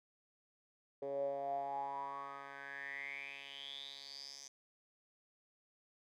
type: tone with band-pass filter sweep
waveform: 10% pulse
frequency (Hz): 139.1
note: C#3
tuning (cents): +6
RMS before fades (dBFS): -44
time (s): 1.02-4.48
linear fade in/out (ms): 5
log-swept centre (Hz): 480 to 5900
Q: 9.5
effects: none